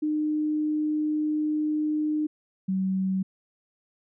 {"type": "tone pair in turn", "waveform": "sine", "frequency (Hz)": [304.5, 189.67], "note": ["D#4", "F#3"], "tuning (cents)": [-37, 43], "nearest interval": "minor sixth", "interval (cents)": 820, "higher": "first", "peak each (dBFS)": -23, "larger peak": "neither", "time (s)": [[0.02, 2.27], [2.68, 3.23]], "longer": "first", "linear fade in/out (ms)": 10, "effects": []}